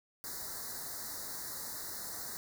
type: band-stop noise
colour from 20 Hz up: white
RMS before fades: -42 dBFS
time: 0.24-2.37 s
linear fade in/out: 0 ms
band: 2000 to 3900 Hz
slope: 96 dB/octave
effects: none